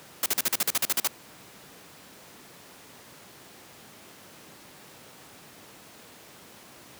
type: noise bursts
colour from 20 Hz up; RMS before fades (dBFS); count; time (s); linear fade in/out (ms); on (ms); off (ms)
white; -24; 12; 0.23-1.074; 2; 30; 44
effects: pink hiss -49 dBFS RMS until 6.99 s + high-pass 150 Hz 12 dB/octave